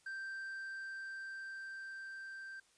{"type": "tone with level ramp", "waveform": "triangle", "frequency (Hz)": 1568, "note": "G6", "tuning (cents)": 0, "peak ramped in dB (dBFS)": [-39, -44], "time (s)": [0.06, 2.6], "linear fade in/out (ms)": 5, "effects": ["white hiss -70 dBFS RMS until 2.77 s", "resampled to 22050 Hz"]}